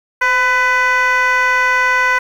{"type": "tone with frequency modulation", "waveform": "sine", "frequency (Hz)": 1500, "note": "F#6", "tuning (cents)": 23, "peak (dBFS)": -8, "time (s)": [0.21, 2.19], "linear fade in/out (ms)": 10, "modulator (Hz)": 493, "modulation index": 1.3, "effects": ["tanh soft clip ceiling -10 dBFS", "7-bit"]}